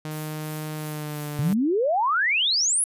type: tone with pitch glide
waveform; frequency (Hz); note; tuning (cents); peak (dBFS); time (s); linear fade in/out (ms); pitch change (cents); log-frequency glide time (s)
sawtooth; 154.1 to 147.99; D#3 to D3; -16 to +14; -26; 0.05-1.53; 0; -70; 0.76-1.28
type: noise with tremolo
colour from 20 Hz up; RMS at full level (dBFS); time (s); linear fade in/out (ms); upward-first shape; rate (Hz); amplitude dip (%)
violet; -38; 0.11-1.54; 0; triangle; 2.9; 50
type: exponential sweep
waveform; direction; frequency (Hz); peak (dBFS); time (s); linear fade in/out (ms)
sine; up; 132.6 to 10990; -19; 1.39-2.84; 2
effects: resampled to 32000 Hz